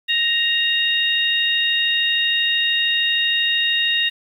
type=harmonic tone; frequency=933 Hz; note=A#5; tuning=1 cent sharp; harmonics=2 / 3 / 4; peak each=-22 / -20 / -20 dBFS; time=0.08-4.1 s; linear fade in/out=20 ms; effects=8-bit